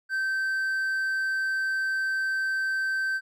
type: tone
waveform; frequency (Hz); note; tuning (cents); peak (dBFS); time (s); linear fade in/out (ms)
triangle; 1552; G6; -18; -23; 0.09-3.21; 50
effects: none